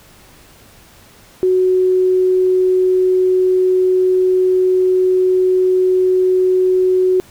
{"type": "tone", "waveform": "sine", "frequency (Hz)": 370, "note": "F#4", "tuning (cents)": 0, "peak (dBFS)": -10, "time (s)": [1.43, 7.2], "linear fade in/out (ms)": 0, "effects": ["pink hiss -45 dBFS RMS until 7.3 s"]}